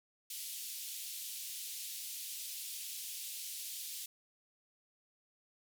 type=band-pass noise; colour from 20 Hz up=white; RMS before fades=-44 dBFS; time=0.3-4.06 s; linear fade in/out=5 ms; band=2800 to 16000 Hz; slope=24 dB/octave; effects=none